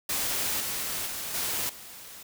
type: noise with level steps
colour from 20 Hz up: white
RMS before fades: -29 / -32 / -35 / -30 / -45 dBFS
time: 0.09-2.23 s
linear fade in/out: 5 ms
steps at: 0.6 / 1.06 / 1.34 / 1.69 s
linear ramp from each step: 5 ms
effects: none